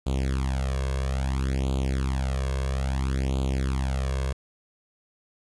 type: tone with flanger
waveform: sawtooth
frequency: 66.3 Hz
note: C2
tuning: 23 cents sharp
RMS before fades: -26 dBFS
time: 0.06-4.33 s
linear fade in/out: 10 ms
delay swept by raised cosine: 0.27 to 1.87 ms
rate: 0.6 Hz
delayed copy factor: +1
effects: resampled to 24000 Hz + 9-bit